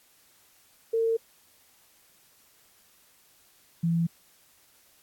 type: tone pair in turn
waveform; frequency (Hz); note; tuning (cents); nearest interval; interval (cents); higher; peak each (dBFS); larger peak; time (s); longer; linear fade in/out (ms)
sine; 453.9 / 167.58; A#4 / E3; -46 / +29; octave + perfect fourth; 1725; first; -22; neither; 0.93-1.17 / 3.83-4.07; neither; 10
effects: white hiss -61 dBFS RMS until 5.02 s + AAC 64 kbps